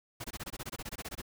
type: noise bursts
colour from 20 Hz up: pink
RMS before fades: -40 dBFS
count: 16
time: 0.2-1.218 s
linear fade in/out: 10 ms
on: 43 ms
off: 22 ms
effects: none